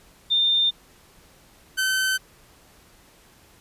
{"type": "tone pair in turn", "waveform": ["sine", "sawtooth"], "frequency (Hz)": [3610, 1532.8], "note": ["A7", "G6"], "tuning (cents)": [44, -39], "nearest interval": "octave + minor third", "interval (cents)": 1483, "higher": "first", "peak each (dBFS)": -17, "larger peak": "neither", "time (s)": [[0.3, 0.71], [1.77, 2.18]], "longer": "neither", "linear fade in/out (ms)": 20, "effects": ["pink hiss -54 dBFS RMS until 3.6 s", "resampled to 32000 Hz"]}